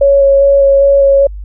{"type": "tone with vibrato", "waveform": "sine", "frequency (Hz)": 554.4, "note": "C#5", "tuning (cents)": 0, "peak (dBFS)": -4, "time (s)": [0.01, 1.27], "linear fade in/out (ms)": 5, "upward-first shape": "square", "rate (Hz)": 2.5, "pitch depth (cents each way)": 9, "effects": ["added 50 Hz sine -22 dBFS peak until 1.44 s"]}